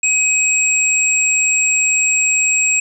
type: tone pair together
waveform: sine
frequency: 2540 / 7611 Hz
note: D#7 / A#8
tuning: +35 / +35 cents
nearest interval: octave + perfect fifth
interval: 1900 cents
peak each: -15 dBFS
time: 0.03-2.8 s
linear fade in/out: 5 ms
effects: none